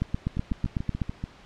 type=two click trains; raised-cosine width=5 ms; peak=-18 / -13 dBFS; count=7 / 9; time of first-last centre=0.37-1.24 / 0.02-1.018 s; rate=6.9 / 8.02 Hz; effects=pink hiss -51 dBFS RMS until 1.45 s + low-pass 4000 Hz 12 dB/octave